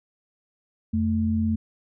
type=tone pair together; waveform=sine; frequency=87.31 / 220.7 Hz; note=F2 / A3; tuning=0 / +5 cents; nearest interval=octave + major third; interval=1605 cents; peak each=-25 / -22 dBFS; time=0.93-1.56 s; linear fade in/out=10 ms; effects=none